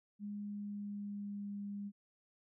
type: tone with pitch glide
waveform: sine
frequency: 205.5 to 202.4 Hz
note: G#3 to G#3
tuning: -18 to -44 cents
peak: -40 dBFS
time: 0.19-1.92 s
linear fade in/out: 50 ms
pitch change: -26 cents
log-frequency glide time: 0.4-1.55 s
effects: none